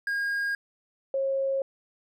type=tone pair in turn; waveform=triangle / sine; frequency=1626 / 541.4 Hz; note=G#6 / C#5; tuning=-37 / -41 cents; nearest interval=octave + perfect fifth; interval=1904 cents; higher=first; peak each=-24 / -24 dBFS; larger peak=neither; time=0.07-0.55 / 1.14-1.62 s; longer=neither; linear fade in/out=2 ms; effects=none